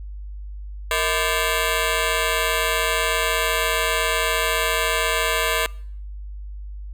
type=ring-modulated tone; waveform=10% pulse; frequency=551 Hz; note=C#5; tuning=11 cents flat; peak=-8 dBFS; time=0.91-5.66 s; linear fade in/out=0 ms; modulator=87.1 Hz; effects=noise-tail reverb RT60 0.6 s tail -24 dB re dry + added 50 Hz sine -31 dBFS peak until 6.93 s